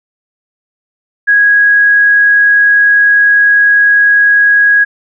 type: tone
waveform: sine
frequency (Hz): 1655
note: G#6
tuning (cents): -6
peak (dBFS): -4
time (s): 1.27-4.85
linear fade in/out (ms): 20
effects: none